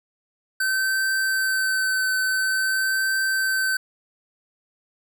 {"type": "tone with vibrato", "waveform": "square", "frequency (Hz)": 1537, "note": "G6", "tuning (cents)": -35, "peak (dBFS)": -21, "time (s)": [0.6, 3.77], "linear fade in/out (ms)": 5, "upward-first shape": "triangle", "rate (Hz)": 0.48, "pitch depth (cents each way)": 17, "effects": []}